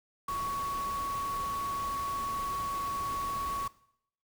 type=tone in noise; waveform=sine; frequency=1117 Hz; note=C#6; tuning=13 cents sharp; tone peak=-31 dBFS; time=0.28-3.68 s; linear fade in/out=5 ms; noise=pink; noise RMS=-43 dBFS; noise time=0.28-3.68 s; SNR=+9 dB; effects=noise-tail reverb RT60 0.7 s tail -19 dB re dry